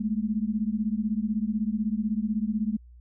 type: beating tone pair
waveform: sine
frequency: 207.7 / 223.7 Hz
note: G#3 / A3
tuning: 0 / +29 cents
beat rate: 16 Hz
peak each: -27 / -28 dBFS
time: 0-2.77 s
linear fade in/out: 10 ms
effects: added 60 Hz sine -47 dBFS peak until 3 s